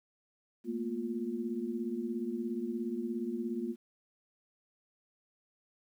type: tone cluster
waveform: sine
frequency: 220.5 / 237.5 / 352 Hz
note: A3 / A#3 / F4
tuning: +4 / +33 / +14 cents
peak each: -39 / -36 / -38 dBFS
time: 0.64-3.76 s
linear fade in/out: 50 ms
effects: 11-bit